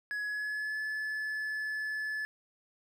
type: tone with pitch glide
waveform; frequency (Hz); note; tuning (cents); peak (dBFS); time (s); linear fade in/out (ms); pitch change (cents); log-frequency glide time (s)
triangle; 1683 to 1726.3; G#6 to A6; +23 to -33; -31; 0.11-2.25; 0; +44; 0.24-0.78
effects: none